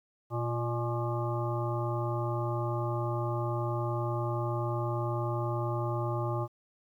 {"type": "harmonic tone with a mistuned harmonic", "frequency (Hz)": 119.7, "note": "A#2", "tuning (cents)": 46, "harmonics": [1, 3, 5, 7, 9, 10], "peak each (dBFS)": [-31, -36, -38, -39, -41, -41], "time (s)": [0.3, 6.48], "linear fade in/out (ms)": 50, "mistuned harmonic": 3, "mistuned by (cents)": -45, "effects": ["11-bit"]}